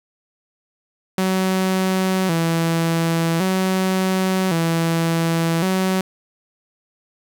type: tone with vibrato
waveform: sawtooth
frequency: 176.4 Hz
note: F3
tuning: 18 cents sharp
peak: -13 dBFS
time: 1.18-6.01 s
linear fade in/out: 2 ms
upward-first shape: square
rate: 0.45 Hz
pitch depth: 110 cents each way
effects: 8-bit